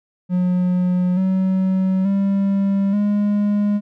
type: tone with pitch steps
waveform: triangle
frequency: 180.5 / 188.6 / 197.06 / 205.9 Hz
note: F#3 / F#3 / G3 / G#3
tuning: -43 / +33 / +9 / -15 cents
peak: -13 dBFS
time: 0.29-3.81 s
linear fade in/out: 50 ms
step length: 880 ms
effects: none